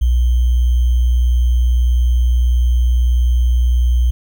sine tone with sample-and-hold, 60.8 Hz, B1, 26 cents flat, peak -10 dBFS, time 0.01-4.11 s, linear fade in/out 10 ms, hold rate 3150 Hz, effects none

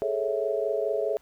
sine chord, A major seventh, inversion third, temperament equal with one note detuned, 415.3 / 440 / 554.4 / 654.7 Hz, G#4 / A4 / C#5 / E5, 0 / 0 / 0 / -12 cents, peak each -30 dBFS, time 0.02-1.17 s, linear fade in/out 0 ms, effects pink hiss -62 dBFS RMS until 1.21 s

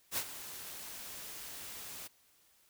white noise with ADSR envelope, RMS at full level -33 dBFS, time 0.11-2.08 s, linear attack 62 ms, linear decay 65 ms, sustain -13 dB, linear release 15 ms, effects white hiss -68 dBFS RMS until 2.69 s

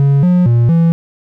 triangle tone with pitch steps, 139.7 / 179 / 118.3 / 166.6 Hz, C#3 / F3 / A#2 / E3, +14 / +43 / +26 / +19 cents, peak -5 dBFS, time 0-0.92 s, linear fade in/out 0 ms, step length 230 ms, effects none

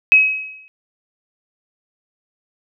sine tone with exponential decay, 2552 Hz, D#7, 43 cents sharp, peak -4 dBFS, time 0.12-0.68 s, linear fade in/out 0 ms, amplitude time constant 120 ms, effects none

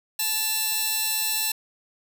5% pulse tone cluster, 873 / 2702 / 4005 Hz, A5 / E7 / B7, -14 / +42 / +23 cents, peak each -19 dBFS, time 0.19-1.52 s, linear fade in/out 5 ms, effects none

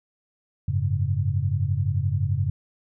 sine chord, F# suspended second, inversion none, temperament just, 92.5 / 104.06 / 138.75 Hz, F#2 / G#2 / C#3, 0 / +4 / +2 cents, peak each -25 / -25 / -26 dBFS, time 0.68-2.5 s, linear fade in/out 5 ms, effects none

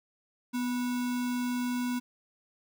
sine tone with sample-and-hold, 246.9 Hz, B3, in tune, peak -28 dBFS, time 0.53-2 s, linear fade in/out 20 ms, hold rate 1225 Hz, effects none

